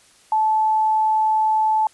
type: tone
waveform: sine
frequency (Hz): 870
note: A5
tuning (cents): -20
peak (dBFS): -15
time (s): 0.32-1.87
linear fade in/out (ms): 2
effects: white hiss -53 dBFS RMS until 1.93 s + resampled to 24000 Hz